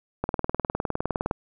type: click train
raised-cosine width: 1 ms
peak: -11 dBFS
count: 22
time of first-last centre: 0.24-1.311 s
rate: 19.6 Hz
effects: none